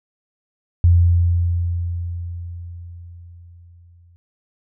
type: tone with exponential decay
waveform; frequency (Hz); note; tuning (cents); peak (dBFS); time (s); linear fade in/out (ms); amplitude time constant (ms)
sine; 86.4; F2; -18; -8; 0.84-4.16; 0; 720
effects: none